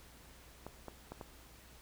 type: clicks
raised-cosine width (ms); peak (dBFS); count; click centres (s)
1; -30; 4; 0.666 / 0.883 / 1.12 / 1.212
effects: added 60 Hz sine -60 dBFS peak until 1.81 s + pink hiss -59 dBFS RMS until 1.81 s